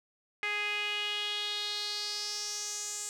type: tone with band-pass filter sweep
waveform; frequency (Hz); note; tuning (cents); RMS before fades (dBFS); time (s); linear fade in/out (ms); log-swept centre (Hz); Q
sawtooth; 415.3; G#4; 0; -35; 0.43-3.09; 0; 2200 to 7500; 4.3
effects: none